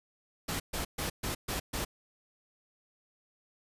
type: noise bursts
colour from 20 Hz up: pink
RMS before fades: -34 dBFS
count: 6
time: 0.48-1.85 s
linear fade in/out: 10 ms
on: 120 ms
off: 130 ms
effects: resampled to 32000 Hz